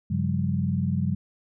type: tone cluster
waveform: sine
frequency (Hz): 96.3 / 136.5 / 177.4 / 197.7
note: G2 / C#3 / F3 / G3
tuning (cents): -30 / -26 / +27 / +15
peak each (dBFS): -28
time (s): 0.1-1.15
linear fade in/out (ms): 10
effects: none